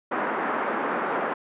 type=band-pass noise; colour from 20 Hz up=white; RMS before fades=-27 dBFS; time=0.11-1.34 s; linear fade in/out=10 ms; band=230 to 1500 Hz; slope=24 dB/octave; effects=resampled to 8000 Hz